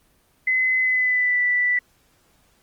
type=tone with pitch glide; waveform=sine; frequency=2034 to 1972.7 Hz; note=C7 to B6; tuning=-50 to -2 cents; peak=-17 dBFS; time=0.47-1.79 s; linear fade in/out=5 ms; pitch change=-52 cents; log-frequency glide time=0.8-1.41 s; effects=pink hiss -61 dBFS RMS until 2.62 s + Opus 24 kbps